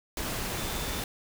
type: tone in noise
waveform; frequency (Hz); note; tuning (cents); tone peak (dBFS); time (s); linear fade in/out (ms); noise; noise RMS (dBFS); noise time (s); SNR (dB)
sine; 3544; A7; +12; -44; 0.58-1.02; 2; pink; -33; 0.17-1.04; -14
effects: none